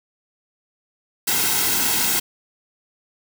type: noise with comb filter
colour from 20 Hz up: white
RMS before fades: -20 dBFS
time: 1.27-2.2 s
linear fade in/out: 10 ms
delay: 1.7 ms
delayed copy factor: -0.7
effects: none